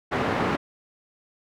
pink band-pass noise, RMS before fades -25 dBFS, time 0.11-0.57 s, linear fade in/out 20 ms, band 160 to 1700 Hz, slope 12 dB/octave, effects none

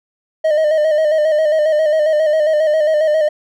triangle tone with vibrato, 617 Hz, D#5, 15 cents flat, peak -9 dBFS, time 0.44-3.29 s, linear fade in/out 10 ms, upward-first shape square, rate 7.4 Hz, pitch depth 45 cents each way, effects none

